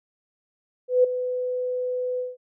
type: tone with ADSR envelope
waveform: sine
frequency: 501 Hz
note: B4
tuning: 25 cents sharp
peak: -12 dBFS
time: 0.88-2.37 s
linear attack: 160 ms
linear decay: 8 ms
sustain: -12 dB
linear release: 180 ms
effects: none